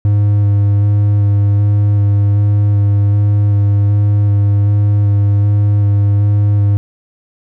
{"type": "tone with vibrato", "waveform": "triangle", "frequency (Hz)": 102.2, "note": "G#2", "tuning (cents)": -27, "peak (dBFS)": -6, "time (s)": [0.05, 6.77], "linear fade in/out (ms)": 0, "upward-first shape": "square", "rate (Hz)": 1.3, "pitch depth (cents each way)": 10, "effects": []}